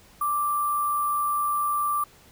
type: tone with sample-and-hold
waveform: sine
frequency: 1174.7 Hz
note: D6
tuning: in tune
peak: -22 dBFS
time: 0.21-2.04 s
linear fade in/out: 5 ms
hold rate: 11025 Hz
effects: pink hiss -54 dBFS RMS until 2.31 s